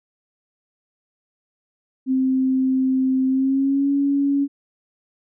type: tone with pitch glide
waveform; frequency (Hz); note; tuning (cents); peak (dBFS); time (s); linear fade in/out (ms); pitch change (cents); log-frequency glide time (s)
sine; 261.6 to 280.4; C4 to C#4; 0 to +20; -16; 2.06-4.48; 50; +120; 3.27-3.9
effects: none